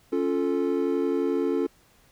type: chord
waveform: triangle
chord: Db augmented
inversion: none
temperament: equal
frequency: 277.2 / 349.2 / 440 Hz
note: Db4 / F4 / A4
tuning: 0 / 0 / 0 cents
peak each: -25 dBFS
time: 0.12-1.67 s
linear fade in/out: 10 ms
effects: pink hiss -60 dBFS RMS until 2.11 s